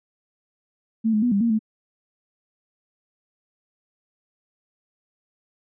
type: tone with pitch steps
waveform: sine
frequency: 223.4 / 212.7 / 243.9 / 199.7 / 232.6 / 218.3 Hz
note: A3 / G#3 / B3 / G3 / A#3 / A3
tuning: +27 / +42 / -21 / +32 / -4 / -13 cents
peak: -17 dBFS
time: 1.04-1.592 s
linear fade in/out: 20 ms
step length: 92 ms
effects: none